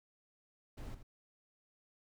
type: noise with echo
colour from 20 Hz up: brown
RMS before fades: -45 dBFS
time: 0.77-0.95 s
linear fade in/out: 10 ms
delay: 81 ms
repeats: 1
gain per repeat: -10 dB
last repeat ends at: 1.031 s
effects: none